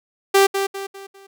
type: tone with echo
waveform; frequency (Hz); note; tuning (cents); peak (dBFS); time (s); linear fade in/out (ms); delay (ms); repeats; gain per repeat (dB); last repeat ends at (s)
sawtooth; 392.3; G4; +1; -7; 0.34-0.47; 10; 200; 4; -8; 1.27
effects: none